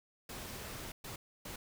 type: noise bursts at uneven times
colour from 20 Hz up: pink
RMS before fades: -45 dBFS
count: 3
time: 0.29-0.92 / 1.04-1.16 / 1.45-1.56 s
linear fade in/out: 5 ms
effects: none